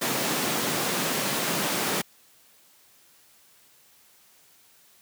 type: high-pass noise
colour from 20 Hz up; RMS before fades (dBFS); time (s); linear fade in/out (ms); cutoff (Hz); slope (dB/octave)
pink; -27; 0.01-2.02; 10; 160; 24
effects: white hiss -58 dBFS RMS until 5.01 s + high-pass 80 Hz 12 dB/octave